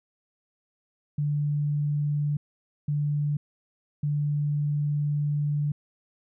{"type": "tone bursts at uneven times", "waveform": "sine", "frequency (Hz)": 146.83, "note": "D3", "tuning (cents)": 0, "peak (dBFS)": -23, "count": 3, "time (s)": [[1.18, 2.37], [2.88, 3.37], [4.03, 5.72]], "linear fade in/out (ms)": 5, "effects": []}